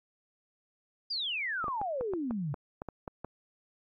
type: exponential sweep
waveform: sine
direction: down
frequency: 4978 to 131.2 Hz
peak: -31 dBFS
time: 1.1-2.54 s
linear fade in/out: 10 ms
type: clicks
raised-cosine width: 1 ms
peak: -24 dBFS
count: 11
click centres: 1.642 / 1.682 / 1.815 / 2.01 / 2.136 / 2.309 / 2.542 / 2.819 / 2.887 / 3.078 / 3.246 s
effects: AAC 48 kbps